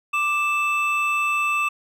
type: tone pair together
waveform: triangle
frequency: 1179.1 / 2637 Hz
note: D6 / E7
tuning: +7 / 0 cents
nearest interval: octave + major second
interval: 1393 cents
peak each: -21 / -20 dBFS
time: 0.13-1.69 s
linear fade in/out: 10 ms
effects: none